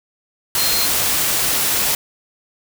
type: tone in noise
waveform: sine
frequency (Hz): 4186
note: C8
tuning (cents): 0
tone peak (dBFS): -21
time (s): 0.58-0.86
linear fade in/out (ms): 2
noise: white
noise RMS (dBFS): -18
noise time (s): 0.55-1.95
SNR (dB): -6
effects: none